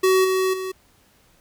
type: tone with level steps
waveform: square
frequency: 376.2 Hz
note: F#4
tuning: 29 cents sharp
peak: -15 / -19 / -27 dBFS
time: 0.03-0.72 s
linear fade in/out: 10 ms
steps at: 0.24 / 0.53 s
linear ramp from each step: 10 ms
effects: pink hiss -58 dBFS RMS until 1.4 s